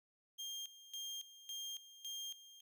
30% pulse tone with tremolo, 3205 Hz, G7, 38 cents sharp, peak -40 dBFS, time 0.38-2.61 s, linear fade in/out 20 ms, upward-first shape square, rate 1.8 Hz, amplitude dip 80%, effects none

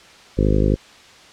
harmonic tone, 51.4 Hz, G#1, 17 cents flat, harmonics 1 / 2 / 3 / 4 / 5 / 6 / 7 / 8 / 9 / 10, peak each -18 / -21 / -23 / -24 / -25 / -26 / -26 / -27 / -28 / -28 dBFS, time 0.37-0.76 s, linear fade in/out 20 ms, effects white hiss -45 dBFS RMS until 1.32 s + low-pass 5000 Hz 12 dB/octave

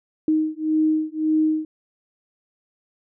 sine beating tone pair, 311.1 / 312.9 Hz, D#4 / D#4, 0 / +10 cents, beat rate 1.8 Hz, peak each -21 dBFS, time 0.28-1.65 s, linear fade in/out 2 ms, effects none

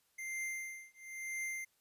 square tone with tremolo, 2093 Hz, C7, in tune, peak -37 dBFS, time 0.18-1.65 s, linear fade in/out 10 ms, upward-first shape triangle, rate 1 Hz, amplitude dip 100%, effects white hiss -75 dBFS RMS until 1.8 s + resampled to 32000 Hz

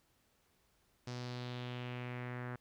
sawtooth tone with low-pass filter sweep, 123.47 Hz, B2, in tune, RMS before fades -43 dBFS, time 1.07-2.56 s, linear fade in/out 5 ms, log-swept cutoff 5500 to 1600 Hz, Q 2.7, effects pink hiss -74 dBFS RMS until 2.6 s

